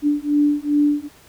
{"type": "beating tone pair", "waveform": "sine", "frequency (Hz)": [291.7, 294.2], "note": ["D4", "D4"], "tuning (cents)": [-12, 3], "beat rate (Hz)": 2.5, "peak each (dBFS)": -18, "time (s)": [0.02, 1.09], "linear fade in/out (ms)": 50, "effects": ["pink hiss -49 dBFS RMS until 1.28 s"]}